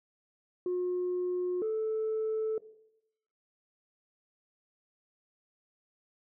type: tone pair in turn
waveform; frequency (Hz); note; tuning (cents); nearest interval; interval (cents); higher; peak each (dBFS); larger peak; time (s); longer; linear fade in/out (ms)
sine; 360 / 438.2; F#4 / A4; -47 / -7; minor third; 340; second; -27; neither; 0.66-1.62 / 1.62-2.58; neither; 2
effects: noise-tail reverb RT60 0.8 s tail -17 dB re dry + tanh soft clip ceiling -26 dBFS